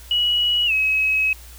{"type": "tone with pitch glide", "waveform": "sine", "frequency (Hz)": [2921, 2558], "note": ["F#7", "D#7"], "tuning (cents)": [-23, 47], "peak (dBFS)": -16, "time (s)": [0.11, 1.33], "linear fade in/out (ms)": 2, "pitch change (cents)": -230, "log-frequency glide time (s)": [0.66, 0.72], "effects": ["added 60 Hz sine -40 dBFS peak until 1.58 s", "white hiss -45 dBFS RMS until 1.58 s"]}